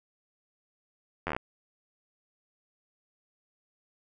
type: slowing click train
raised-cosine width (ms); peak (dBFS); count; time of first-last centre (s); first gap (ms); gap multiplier
0.5; -16; 8; 1.27-1.365; 11; 1.07
effects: none